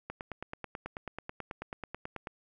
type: click train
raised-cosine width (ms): 0.5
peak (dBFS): -23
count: 21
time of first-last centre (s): 0.1-2.272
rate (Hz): 9.21
effects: none